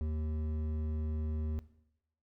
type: tone with hard clipping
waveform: sine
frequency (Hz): 77.5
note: D#2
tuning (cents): -6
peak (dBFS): -34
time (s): 0.01-1.59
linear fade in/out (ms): 0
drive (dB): 10
effects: noise-tail reverb RT60 0.8 s tail -17 dB re dry